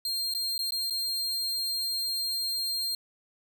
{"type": "tone with dropouts", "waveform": "40% pulse", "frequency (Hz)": 4198, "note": "C8", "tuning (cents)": 5, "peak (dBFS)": -27, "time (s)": [0.05, 2.95], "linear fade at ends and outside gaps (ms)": 2, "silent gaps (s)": [[0.339, 0.348], [0.58, 0.59], [0.707, 0.721], [0.899, 0.906]], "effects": []}